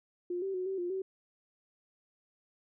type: tone with pitch steps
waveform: sine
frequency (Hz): 354 / 387 / 367.5 / 384.3 / 352.2 / 381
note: F4 / G4 / F#4 / G4 / F4 / G4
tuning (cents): +23 / -22 / -12 / -34 / +15 / -49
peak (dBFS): -32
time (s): 0.3-1.02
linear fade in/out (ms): 5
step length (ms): 120
effects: none